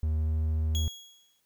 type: tone with pitch glide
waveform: triangle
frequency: 77.78 to 78.5 Hz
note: D#2 to D#2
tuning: 0 to +16 cents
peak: -23 dBFS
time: 0.03-0.88 s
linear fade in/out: 0 ms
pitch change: +16 cents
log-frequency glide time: 0.15-0.37 s
type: tone with exponential decay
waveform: 30% pulse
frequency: 3322 Hz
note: G#7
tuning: in tune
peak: -28 dBFS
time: 0.75-1.4 s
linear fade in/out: 0 ms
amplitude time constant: 140 ms
effects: white hiss -73 dBFS RMS until 1.45 s